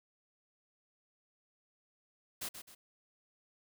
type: noise with echo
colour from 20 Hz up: white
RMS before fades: -40 dBFS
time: 2.41-2.49 s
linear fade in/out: 10 ms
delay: 130 ms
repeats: 2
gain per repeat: -8 dB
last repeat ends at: 2.75 s
effects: none